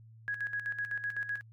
sine tone with tremolo, 1661.2 Hz, G#6, in tune, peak -31 dBFS, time 0.28-1.41 s, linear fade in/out 0 ms, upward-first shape square, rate 7.9 Hz, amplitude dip 65%, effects added 112 Hz sine -52 dBFS peak until 1.52 s + AAC 64 kbps

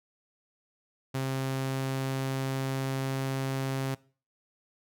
sawtooth tone with pitch glide, 133.3 to 134.15 Hz, C3 to C3, +33 to +44 cents, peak -25 dBFS, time 1.14-3.95 s, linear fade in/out 10 ms, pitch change +11 cents, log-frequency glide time 1.39-3.2 s, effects noise-tail reverb RT60 0.4 s tail -21 dB re dry

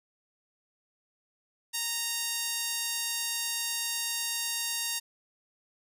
sawtooth tone with high-pass filter, 928 Hz, A#5, 8 cents flat, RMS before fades -32 dBFS, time 1.73-5 s, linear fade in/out 20 ms, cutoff 3700 Hz, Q 0.55, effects resampled to 32000 Hz

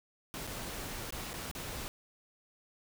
pink noise with dropouts, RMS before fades -41 dBFS, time 0.34-1.88 s, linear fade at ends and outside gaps 0 ms, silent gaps 0.469-0.474 / 1.106-1.124 / 1.332-1.339 / 1.513-1.551 s, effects none

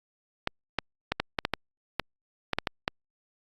clicks, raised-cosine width 0.3 ms, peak -9 dBFS, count 12, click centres 0.474 / 0.787 / 1.12 / 1.2 / 1.388 / 1.451 / 1.537 / 1.997 / 2.533 / 2.586 / 2.672 / 2.879 s, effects Opus 48 kbps

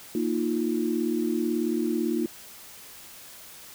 sine chord, Bb suspended fourth, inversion none, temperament equal with one note detuned, 232 / 311.1 / 349.2 Hz, Bb3 / Eb4 / F4, -8 / 0 / 0 cents, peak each -28 dBFS, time 0.15-2.26 s, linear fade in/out 2 ms, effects white hiss -46 dBFS RMS until 3.74 s

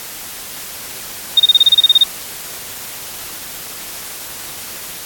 sine tone bursts, 3687 Hz, A#7, 20 cents flat, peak -4 dBFS, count 12, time 1.37-2.037 s, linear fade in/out 5 ms, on 29 ms, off 29 ms, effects white hiss -29 dBFS RMS until 5.05 s + AAC 64 kbps

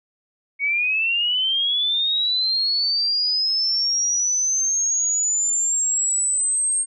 sine linear sweep, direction up, 2217 to 8560 Hz, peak -18 dBFS, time 0.59-6.86 s, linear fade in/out 50 ms, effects none

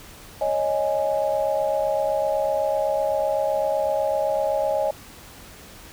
sine chord, C# suspended second, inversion none, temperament equal, 554.4 / 622.3 / 830.6 Hz, C#5 / D#5 / G#5, 0 / 0 / 0 cents, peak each -24 / -23 / -27 dBFS, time 0.41-4.91 s, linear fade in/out 5 ms, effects pink hiss -44 dBFS RMS until 5.92 s

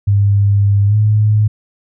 sine tone with pitch glide, 100.8 to 106.49 Hz, G2 to G#2, +49 to +44 cents, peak -8 dBFS, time 0.07-1.48 s, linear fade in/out 10 ms, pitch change +95 cents, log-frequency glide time 0.87-0.95 s, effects none

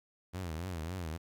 sawtooth tone with vibrato, 85.7 Hz, F2, 32 cents flat, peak -33 dBFS, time 0.33-1.18 s, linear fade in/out 20 ms, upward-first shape triangle, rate 3.6 Hz, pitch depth 200 cents each way, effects 12-bit

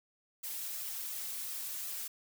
blue noise with flanger, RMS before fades -40 dBFS, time 0.43-2.08 s, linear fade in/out 10 ms, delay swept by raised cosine 1.5 to 4.5 ms, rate 2.8 Hz, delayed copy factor +0.75, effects none

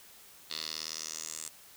10% pulse tone with band-pass filter sweep, 78.9 Hz, D#2, 25 cents sharp, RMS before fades -40 dBFS, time 0.5-1.49 s, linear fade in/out 5 ms, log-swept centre 4100 to 8000 Hz, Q 4.2, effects white hiss -55 dBFS RMS until 1.76 s

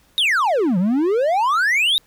triangle exponential two-way sweep, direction down then up, 3847 to 170.7 to 3847 Hz, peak -13 dBFS, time 0.18-1.98 s, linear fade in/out 0 ms, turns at 0.78 s, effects pink hiss -57 dBFS RMS until 2.06 s

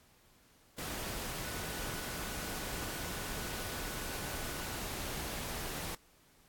sine tone in noise, 1480 Hz, F#6, in tune, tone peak -50 dBFS, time 1.44-4.78 s, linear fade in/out 5 ms, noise pink, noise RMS -40 dBFS, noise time 0.78-5.95 s, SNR -13 dB, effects pink hiss -65 dBFS RMS until 6.48 s + AAC 64 kbps

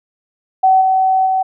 sine tone with level steps, 758 Hz, F#5, 42 cents sharp, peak -7 / -10 / -12 dBFS, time 0.63-1.43 s, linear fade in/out 10 ms, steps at 0.81 / 1.26 s, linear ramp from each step 5 ms, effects none

